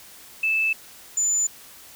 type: tone pair in turn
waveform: sine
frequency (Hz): 2629 / 7019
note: E7 / A8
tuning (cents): -5 / -5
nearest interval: octave + perfect fourth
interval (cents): 1700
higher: second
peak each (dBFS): -19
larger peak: neither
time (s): 0.43-0.73 / 1.17-1.47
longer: neither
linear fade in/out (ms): 5
effects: white hiss -46 dBFS RMS until 1.95 s